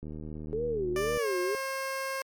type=click train; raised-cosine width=3 ms; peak=-28 dBFS; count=89; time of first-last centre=0.03-1.173 s; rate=77 Hz
type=tone with vibrato; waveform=sine; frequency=415.3 Hz; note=G#4; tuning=in tune; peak=-28 dBFS; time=0.53-1.55 s; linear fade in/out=0 ms; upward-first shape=sine; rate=2 Hz; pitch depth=260 cents each way
type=tone with pitch glide; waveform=15% pulse; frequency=591 to 535.7 Hz; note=D5 to C5; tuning=+11 to +41 cents; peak=-25 dBFS; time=0.96-2.22 s; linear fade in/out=2 ms; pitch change=-170 cents; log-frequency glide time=1.17-1.27 s
effects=MP3 96 kbps